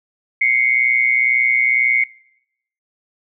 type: tone pair together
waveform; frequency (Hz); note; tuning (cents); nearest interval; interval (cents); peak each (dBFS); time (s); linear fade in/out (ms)
sine; 2093 / 2215; C7 / C#7; 0 / -2; minor second; 98; -15; 0.41-2.04; 5
effects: noise-tail reverb RT60 0.8 s tail -24 dB re dry